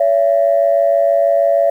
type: tone pair together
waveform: sine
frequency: 566 / 672.3 Hz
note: C#5 / E5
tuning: +36 / +34 cents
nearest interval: minor third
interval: 298 cents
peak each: -12 dBFS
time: 0-1.7 s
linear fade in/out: 5 ms
effects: tanh soft clip ceiling -3 dBFS + 8-bit